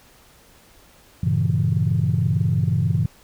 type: chord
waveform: sine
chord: G diminished seventh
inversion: none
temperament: equal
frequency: 98 / 116.54 / 138.59 / 164.81 Hz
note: G2 / Bb2 / Db3 / Fb3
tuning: 0 / 0 / 0 / 0 cents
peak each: -22 dBFS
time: 1.23-3.06 s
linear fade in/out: 5 ms
effects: tanh soft clip ceiling -9 dBFS + pink hiss -52 dBFS RMS until 3.23 s